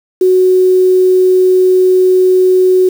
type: tone with quantisation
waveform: sine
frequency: 370 Hz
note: F#4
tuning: in tune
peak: -5 dBFS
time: 0.21-2.89 s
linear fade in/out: 5 ms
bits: 5
effects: none